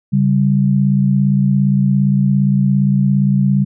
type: tone pair together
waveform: sine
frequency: 138.59 / 196 Hz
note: C#3 / G3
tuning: 0 / 0 cents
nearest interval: tritone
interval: 600 cents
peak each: -13 dBFS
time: 0.12-3.65 s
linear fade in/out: 20 ms
effects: none